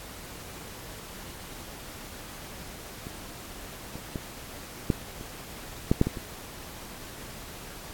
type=clicks; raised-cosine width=3 ms; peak=-25 / -26 / -18 / -9 / -28 / -7 / -6 / -14 / -23 dBFS; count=9; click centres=3.069 / 3.956 / 4.158 / 4.902 / 5.211 / 5.915 / 6.014 / 6.07 / 6.172 s; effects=pink hiss -43 dBFS RMS until 7.93 s + AAC 64 kbps